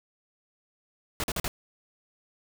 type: noise bursts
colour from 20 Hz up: pink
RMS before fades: -30 dBFS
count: 4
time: 1.2-1.48 s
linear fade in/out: 0 ms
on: 37 ms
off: 44 ms
effects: none